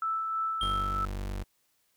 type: tone with tremolo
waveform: sine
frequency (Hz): 1318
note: E6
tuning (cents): -1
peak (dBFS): -27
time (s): 0.02-1.05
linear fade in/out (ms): 2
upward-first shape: sine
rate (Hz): 3.1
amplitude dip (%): 30
type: tone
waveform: 35% pulse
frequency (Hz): 48.36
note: G1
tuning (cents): -23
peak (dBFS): -31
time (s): 0.61-1.44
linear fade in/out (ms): 20
type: tone with exponential decay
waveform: triangle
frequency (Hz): 3205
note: G7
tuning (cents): +38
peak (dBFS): -27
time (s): 0.61-1.03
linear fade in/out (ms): 2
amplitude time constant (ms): 91
effects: white hiss -72 dBFS RMS until 1.96 s